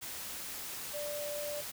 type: tone in noise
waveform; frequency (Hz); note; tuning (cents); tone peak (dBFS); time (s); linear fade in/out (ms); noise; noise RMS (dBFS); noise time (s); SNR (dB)
sine; 587.3; D5; 0; -37; 0.93-1.62; 20; white; -42; 0.01-1.72; +2
effects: none